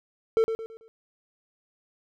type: tone with echo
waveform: triangle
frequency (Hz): 448.4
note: A4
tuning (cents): +33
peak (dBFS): -16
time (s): 0.37-0.44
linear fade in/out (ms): 0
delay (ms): 110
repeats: 4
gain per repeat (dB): -8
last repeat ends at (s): 0.88
effects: none